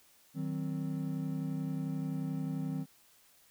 triangle chord, C diminished, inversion first, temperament just, 156.98 / 188.37 / 261.6 Hz, Eb3 / Gb3 / C4, +16 / +31 / 0 cents, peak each -34 / -38 / -36 dBFS, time 0.34-2.86 s, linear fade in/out 50 ms, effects white hiss -64 dBFS RMS until 3.5 s

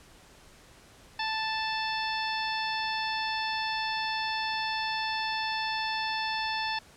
harmonic tone, 880 Hz, A5, in tune, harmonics 1 / 2 / 3 / 4 / 5 / 6, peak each -32 / -35 / -37 / -38 / -39 / -40 dBFS, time 1.19-6.79 s, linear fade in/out 5 ms, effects pink hiss -55 dBFS RMS until 6.96 s + low-pass 10000 Hz 12 dB/octave

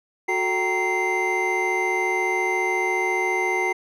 triangle tone cluster, 367.3 / 441.7 / 773 / 932 / 2081 Hz, F#4 / A4 / G5 / A#5 / C7, -13 / +7 / -24 / -1 / -10 cents, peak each -24 / -30 / -27 / -27 / -22 dBFS, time 0.28-3.73 s, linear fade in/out 10 ms, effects none

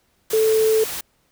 sine tone in noise, 439.6 Hz, A4, 2 cents flat, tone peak -14 dBFS, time 0.33-0.84 s, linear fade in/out 5 ms, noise white, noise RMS -29 dBFS, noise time 0.3-1.01 s, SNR +12 dB, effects pink hiss -64 dBFS RMS until 1.31 s

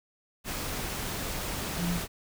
sine tone in noise, 174.61 Hz, F3, in tune, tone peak -28 dBFS, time 1.77-2.01 s, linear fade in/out 50 ms, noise pink, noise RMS -34 dBFS, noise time 0.44-2.08 s, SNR +3 dB, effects none

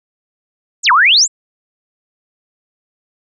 sine exponential two-way sweep, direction down then up, 8650 to 939 to 7990 Hz, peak -6 dBFS, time 0.83-1.28 s, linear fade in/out 50 ms, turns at 0.92 s, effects none

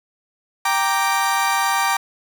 30% pulse chord, G minor, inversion none, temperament equal, 784 / 932.3 / 1174.7 Hz, G5 / Bb5 / D6, 0 / 0 / 0 cents, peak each -19 dBFS, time 0.65-1.97 s, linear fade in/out 5 ms, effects none

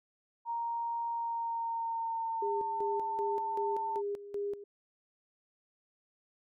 sine tone with pitch glide, 932.3 to 894.3 Hz, A#5 to A5, 0 to +28 cents, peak -32 dBFS, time 0.45-4.02 s, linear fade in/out 50 ms, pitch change -72 cents, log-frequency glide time 1.1-2.92 s
sine tone with tremolo, 405.8 Hz, G#4, 40 cents flat, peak -32 dBFS, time 2.42-4.64 s, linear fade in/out 5 ms, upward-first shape square, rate 2.6 Hz, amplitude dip 75%
effects none

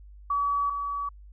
sine tone pair in turn, 1140 / 1140 Hz, C#6 / C#6, +48 / +48 cents, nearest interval unison, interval 0 cents, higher neither, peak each -23 / -28 dBFS, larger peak first, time 0.3-0.7 / 0.7-1.09 s, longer first, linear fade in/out 5 ms, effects added 50 Hz sine -45 dBFS peak until 1.32 s

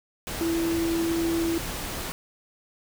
sine tone in noise, 332.3 Hz, E4, 14 cents sharp, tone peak -23 dBFS, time 0.41-1.58 s, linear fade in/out 0 ms, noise pink, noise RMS -33 dBFS, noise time 0.27-2.12 s, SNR +7 dB, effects none

